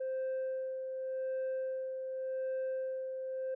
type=tone with tremolo; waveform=sine; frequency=523 Hz; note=C5; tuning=1 cent flat; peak=-30 dBFS; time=0-3.55 s; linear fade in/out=10 ms; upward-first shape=sine; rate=0.87 Hz; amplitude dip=50%; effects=tanh soft clip ceiling -32 dBFS